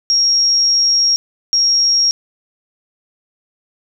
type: tone bursts at uneven times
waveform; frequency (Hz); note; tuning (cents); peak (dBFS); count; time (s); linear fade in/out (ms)
sine; 5588; F8; 0; -10; 2; 0.1-1.16 / 1.53-2.11; 0
effects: none